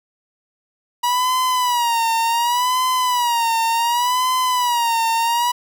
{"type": "tone with vibrato", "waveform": "45% pulse", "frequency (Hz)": 964, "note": "B5", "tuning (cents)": -42, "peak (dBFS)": -16, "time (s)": [1.03, 5.52], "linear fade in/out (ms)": 10, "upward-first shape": "sine", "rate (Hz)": 0.68, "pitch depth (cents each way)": 100, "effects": []}